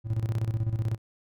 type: tone with tremolo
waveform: triangle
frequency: 111.2 Hz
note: A2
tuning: 19 cents sharp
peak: -21 dBFS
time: 0.04-0.98 s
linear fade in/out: 50 ms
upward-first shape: square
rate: 16 Hz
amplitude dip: 70%
effects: none